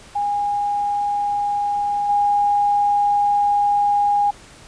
sine tone with level steps, 818 Hz, G#5, 26 cents flat, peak -18 / -14 dBFS, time 0.15-4.31 s, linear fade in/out 10 ms, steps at 2.09 s, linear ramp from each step 5 ms, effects pink hiss -44 dBFS RMS until 4.67 s + resampled to 22050 Hz

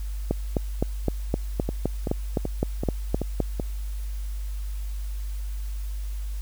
two click trains, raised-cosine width 2 ms, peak -13 / -9 dBFS, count 6 / 13, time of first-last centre 1.69-3.598 / 0.31-3.403 s, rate 2.62 / 3.88 Hz, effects added 50 Hz sine -28 dBFS peak until 6.41 s + white hiss -50 dBFS RMS until 6.41 s

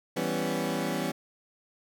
20% pulse chord, C# half-diminished seventh, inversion first, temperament equal, 164.81 / 196 / 246.9 / 277.2 Hz, E3 / G3 / B3 / C#4, 0 / 0 / 0 / 0 cents, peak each -29 dBFS, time 0.16-1.12 s, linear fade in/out 10 ms, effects none

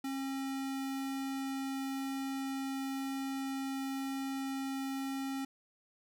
square tone, 269.9 Hz, C#4, 46 cents flat, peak -36 dBFS, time 0.04-5.45 s, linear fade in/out 5 ms, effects 13-bit

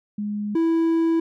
sine / triangle tone pair in turn, 207.7 / 329.1 Hz, G#3 / E4, 0 / -3 cents, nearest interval minor sixth, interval 797 cents, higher second, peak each -24 / -15 dBFS, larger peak second, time 0.18-0.55 / 0.55-1.2 s, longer second, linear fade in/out 5 ms, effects none

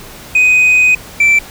sine tone pair in turn, 2501 / 2335 Hz, D#7 / D7, +8 / -11 cents, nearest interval minor second, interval 119 cents, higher first, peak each -3 dBFS, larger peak neither, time 0.35-0.95 / 1.2-1.39 s, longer first, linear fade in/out 5 ms, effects tanh soft clip ceiling -5 dBFS + pink hiss -33 dBFS RMS until 1.5 s

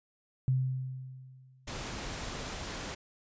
sine tone with exponential decay, 130 Hz, C3, 11 cents flat, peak -23 dBFS, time 0.48-1.77 s, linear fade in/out 0 ms, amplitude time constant 280 ms
pink noise, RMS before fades -39 dBFS, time 1.67-2.95 s, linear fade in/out 10 ms
effects resampled to 16000 Hz

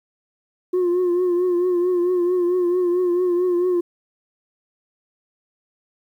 sine tone with vibrato, 356.9 Hz, F4, 38 cents sharp, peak -14 dBFS, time 0.73-3.81 s, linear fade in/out 10 ms, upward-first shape triangle, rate 4.5 Hz, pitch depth 59 cents each way, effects tanh soft clip ceiling -15 dBFS + 9-bit

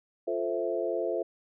sine chord, F major seventh, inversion none, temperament equal, 349.2 / 440 / 523.3 / 659.3 Hz, F4 / A4 / C5 / E5, 0 / 0 / 0 / 0 cents, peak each -33 dBFS, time 0.27-1.23 s, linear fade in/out 10 ms, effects none

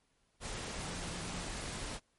sine tone in noise, 174.61 Hz, F3, in tune, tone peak -47 dBFS, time 0.73-1.45 s, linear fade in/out 50 ms, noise pink, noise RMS -41 dBFS, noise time 0.4-2 s, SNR -9 dB, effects pink hiss -75 dBFS RMS until 2.18 s + MP3 48 kbps

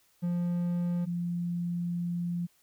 triangle / sine tone pair in turn, 174.61 / 173.5 Hz, F3 / F3, 0 / -11 cents, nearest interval unison, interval 11 cents, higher first, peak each -25 / -29 dBFS, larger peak first, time 0.22-1.06 / 1.06-2.47 s, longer second, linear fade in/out 20 ms, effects white hiss -67 dBFS RMS until 2.62 s

